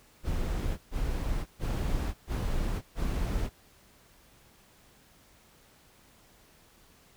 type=noise bursts; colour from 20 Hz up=brown; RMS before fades=-30 dBFS; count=5; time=0.23-3.5 s; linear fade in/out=50 ms; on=550 ms; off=130 ms; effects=pink hiss -60 dBFS RMS until 7.16 s